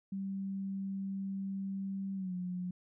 sine tone with pitch glide, 194.5 to 180.43 Hz, G3 to F#3, -13 to -43 cents, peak -35 dBFS, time 0.12-2.71 s, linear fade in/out 5 ms, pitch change -130 cents, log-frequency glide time 2.15-2.34 s, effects none

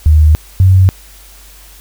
sine tone pair in turn, 77 / 94.01 Hz, D#2 / F#2, -17 / +28 cents, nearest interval minor third, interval 345 cents, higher second, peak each -3 dBFS, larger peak neither, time 0.06-0.35 / 0.6-0.89 s, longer neither, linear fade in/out 0 ms, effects added 49 Hz sine -38 dBFS peak until 1.8 s + white hiss -40 dBFS RMS until 1.8 s

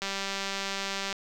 click train, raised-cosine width 0.2 ms, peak -15 dBFS, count 218, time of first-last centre 0.02-1.127 s, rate 196 Hz, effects 8-bit

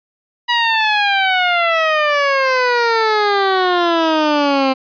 15% pulse exponential sweep, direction down, 969 to 262 Hz, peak -6 dBFS, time 0.48-4.74 s, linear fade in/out 20 ms, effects resampled to 11025 Hz

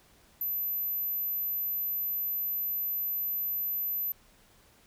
sine tone, 12060 Hz, F#9, 32 cents sharp, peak -29 dBFS, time 0.41-4.12 s, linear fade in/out 2 ms, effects pink hiss -61 dBFS RMS until 4.86 s

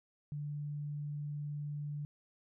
sine tone, 146.83 Hz, D3, in tune, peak -37 dBFS, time 0.32-2.05 s, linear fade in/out 0 ms, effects none

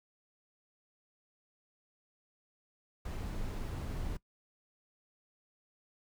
brown noise, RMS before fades -38 dBFS, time 3.05-4.17 s, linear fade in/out 5 ms, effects noise-tail reverb RT60 0.1 s tail -21 dB re dry

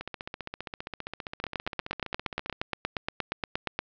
two click trains, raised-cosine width 0.3 ms, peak -19 / -12 dBFS, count 39 / 21, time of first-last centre 0.01-2.527 / 1.44-3.79 s, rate 15.1 / 8.51 Hz, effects low-pass 5000 Hz 12 dB/octave

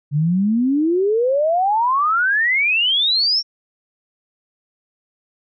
sine exponential sweep, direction up, 140.1 to 5588 Hz, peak -14 dBFS, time 0.11-3.43 s, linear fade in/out 50 ms, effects none

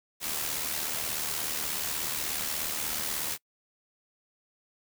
white noise with amplitude modulation, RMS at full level -30 dBFS, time 0.2-3.38 s, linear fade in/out 50 ms, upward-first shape sine, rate 76.6 Hz, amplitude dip 50%, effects noise-tail reverb RT60 0.1 s tail -25 dB re dry

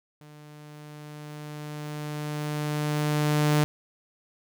sawtooth tone with level ramp, 149.7 Hz, D3, 33 cents sharp, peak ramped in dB -43 to -15 dBFS, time 0.21-3.64 s, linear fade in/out 0 ms, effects none

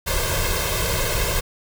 pink noise with comb filter, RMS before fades -22 dBFS, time 0.06-1.41 s, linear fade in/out 20 ms, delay 1.9 ms, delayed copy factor +0.95, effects none

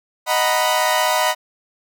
sawtooth chord, B major seventh, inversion first, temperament equal, 622.3 / 740 / 932.3 / 987.8 Hz, D#5 / F#5 / A#5 / B5, 0 / 0 / 0 / 0 cents, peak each -17 / -18 / -21 / -16 dBFS, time 0.26-1.35 s, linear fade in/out 50 ms, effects none

